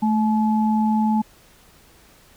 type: tone pair together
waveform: sine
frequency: 218.1 / 857 Hz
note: A3 / A5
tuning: -15 / -46 cents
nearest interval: 2 octaves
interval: 2369 cents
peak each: -17 / -23 dBFS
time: 0.02-1.22 s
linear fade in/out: 10 ms
effects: pink hiss -52 dBFS RMS until 2.36 s